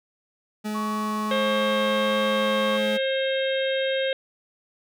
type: tone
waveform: 40% pulse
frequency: 212.5 Hz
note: G#3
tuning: 40 cents sharp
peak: -26 dBFS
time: 0.64-2.98 s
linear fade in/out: 20 ms
type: tone with vibrato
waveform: sine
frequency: 1109 Hz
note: C#6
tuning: in tune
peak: -28 dBFS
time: 0.74-2.78 s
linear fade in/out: 20 ms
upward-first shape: sine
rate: 1.5 Hz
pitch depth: 11 cents each way
type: harmonic tone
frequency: 533 Hz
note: C5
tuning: 32 cents sharp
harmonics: 1 / 3 / 4 / 5 / 6 / 7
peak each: -23 / -32 / -35 / -37 / -33 / -34 dBFS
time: 1.31-4.13 s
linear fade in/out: 2 ms
effects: none